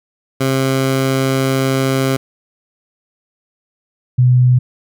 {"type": "tone pair in turn", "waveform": ["15% pulse", "sine"], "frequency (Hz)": [133.4, 125.27], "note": ["C3", "B2"], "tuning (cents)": [34, 25], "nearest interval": "minor second", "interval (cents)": 109, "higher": "first", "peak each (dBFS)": -7, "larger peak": "neither", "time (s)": [[0.4, 2.17], [4.18, 4.59]], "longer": "first", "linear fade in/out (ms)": 10, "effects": []}